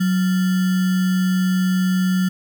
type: tone with sample-and-hold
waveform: sine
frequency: 185 Hz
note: F#3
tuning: in tune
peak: -15 dBFS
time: 0-2.29 s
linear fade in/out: 10 ms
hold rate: 1575 Hz
effects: none